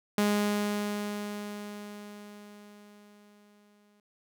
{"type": "tone with exponential decay", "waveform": "sawtooth", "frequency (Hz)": 206.8, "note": "G#3", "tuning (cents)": -7, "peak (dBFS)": -19, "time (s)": [0.18, 4], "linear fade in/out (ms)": 2, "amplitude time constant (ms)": 830, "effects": []}